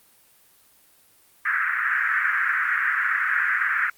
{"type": "band-pass noise", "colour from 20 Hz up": "pink", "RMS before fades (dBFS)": -23, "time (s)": [1.45, 3.9], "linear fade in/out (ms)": 5, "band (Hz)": [1400, 1900], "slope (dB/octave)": 48, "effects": ["white hiss -57 dBFS RMS until 3.97 s", "Opus 32 kbps"]}